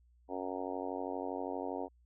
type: harmonic tone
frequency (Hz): 92.5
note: F#2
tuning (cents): 0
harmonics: 3 / 4 / 5 / 6 / 7 / 8 / 9 / 10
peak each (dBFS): -42 / -44 / -43 / -45 / -45 / -44 / -48 / -47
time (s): 0.28-1.89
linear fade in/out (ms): 50
effects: added 60 Hz sine -63 dBFS peak until 2.05 s